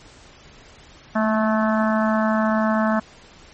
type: harmonic tone with a mistuned harmonic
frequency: 217.3 Hz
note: A3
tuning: 21 cents flat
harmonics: 1 / 3 / 4 / 5 / 6 / 7 / 8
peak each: -19 / -23 / -28 / -27 / -29 / -30 / -32 dBFS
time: 1.15-3 s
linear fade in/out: 10 ms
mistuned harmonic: 1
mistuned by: +22 cents
effects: pink hiss -47 dBFS RMS until 3.53 s + MP3 32 kbps